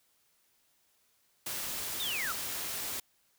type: noise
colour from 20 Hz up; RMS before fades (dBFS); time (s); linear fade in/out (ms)
white; -37; 1.46-3; 5
type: linear sweep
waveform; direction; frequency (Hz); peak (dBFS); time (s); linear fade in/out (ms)
sine; down; 3761 to 1244.5; -33; 2-2.32; 0
effects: white hiss -71 dBFS RMS until 3.38 s